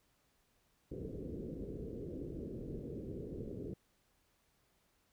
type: low-pass noise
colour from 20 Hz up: white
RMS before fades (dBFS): -44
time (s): 0.91-3.74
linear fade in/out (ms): 5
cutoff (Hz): 470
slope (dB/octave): 48
effects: pink hiss -75 dBFS RMS until 5.12 s